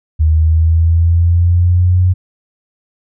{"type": "linear sweep", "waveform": "sine", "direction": "up", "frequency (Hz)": [77.78, 91.7], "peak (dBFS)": -7, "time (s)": [0.19, 2.14], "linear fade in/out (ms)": 20, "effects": []}